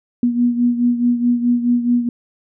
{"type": "beating tone pair", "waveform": "sine", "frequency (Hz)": [240.6, 245.3], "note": ["B3", "B3"], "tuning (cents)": [-45, -12], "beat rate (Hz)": 4.7, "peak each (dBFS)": [-14, -20], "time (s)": [0.23, 2.09], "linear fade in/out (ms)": 2, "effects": []}